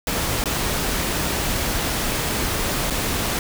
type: noise with dropouts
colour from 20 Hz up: pink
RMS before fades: -23 dBFS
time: 0.07-3.39 s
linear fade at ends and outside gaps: 1 ms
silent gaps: 0.44-0.457 / 2.901-2.906 s
effects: none